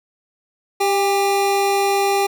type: tone pair together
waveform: square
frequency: 393.9 / 803.4 Hz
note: G4 / G5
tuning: +8 / +42 cents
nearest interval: octave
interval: 1234 cents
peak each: -19 dBFS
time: 0.8-2.27 s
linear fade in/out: 10 ms
effects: none